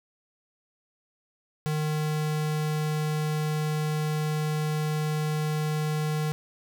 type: tone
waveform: square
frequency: 153.1 Hz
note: D#3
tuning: 28 cents flat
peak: -26 dBFS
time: 1.66-6.32 s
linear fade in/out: 0 ms
effects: none